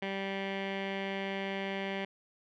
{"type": "tone with low-pass filter", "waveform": "15% pulse", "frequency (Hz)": 195, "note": "G3", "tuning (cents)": -9, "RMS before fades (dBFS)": -36, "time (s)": [0.02, 2.05], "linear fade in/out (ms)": 5, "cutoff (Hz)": 2600, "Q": 4.3, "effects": []}